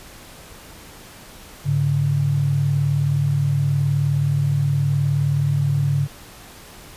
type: tone pair together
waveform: sine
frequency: 103.83 / 142.95 Hz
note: G#2 / D3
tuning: 0 / -46 cents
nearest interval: tritone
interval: 554 cents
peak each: -23 / -17 dBFS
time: 1.64-6.08 s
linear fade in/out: 50 ms
effects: pink hiss -42 dBFS RMS until 6.96 s + resampled to 32000 Hz